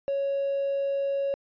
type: tone with hard clipping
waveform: triangle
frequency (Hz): 554.4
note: C#5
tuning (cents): 0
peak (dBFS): -25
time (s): 0.08-1.34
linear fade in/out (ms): 0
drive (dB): 4
effects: resampled to 11025 Hz